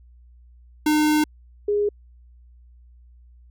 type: tone pair in turn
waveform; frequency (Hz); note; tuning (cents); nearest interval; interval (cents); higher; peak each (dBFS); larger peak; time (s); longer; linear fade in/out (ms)
square / sine; 303.8 / 412.5; D#4 / G#4; -41 / -12; perfect fourth; 529; second; -17 / -18; first; 0.86-1.24 / 1.68-1.89; first; 5
effects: added 60 Hz sine -47 dBFS peak until 3.5 s